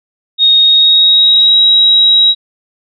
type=tone with pitch glide; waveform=sine; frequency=3729 to 3840 Hz; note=A#7 to B7; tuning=0 to -49 cents; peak=-4 dBFS; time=0.38-2.35 s; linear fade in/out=50 ms; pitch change=+51 cents; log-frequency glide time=0.6-1.56 s; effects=none